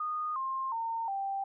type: tone with pitch steps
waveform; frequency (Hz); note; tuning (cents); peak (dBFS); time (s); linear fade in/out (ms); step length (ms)
sine; 1232 / 1060.2 / 912.4 / 785.1; D#6 / C6 / A#5 / G5; -17 / +23 / -37 / +2; -31; 0-1.44; 5; 360
effects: none